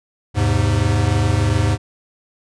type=chord; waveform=square; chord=E augmented; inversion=none; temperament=equal with one note detuned; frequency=80.9 / 103.83 / 130.81 Hz; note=E2 / G#2 / B#2; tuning=-32 / 0 / 0 cents; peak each=-21 / -17 / -23 dBFS; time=0.34-1.78 s; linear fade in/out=50 ms; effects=resampled to 22050 Hz